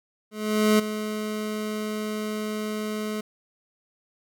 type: tone with ADSR envelope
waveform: 25% pulse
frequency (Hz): 213.6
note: G#3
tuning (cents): +49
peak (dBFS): -12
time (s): 0.31-3.21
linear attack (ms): 480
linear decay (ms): 11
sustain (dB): -12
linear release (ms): 7
effects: none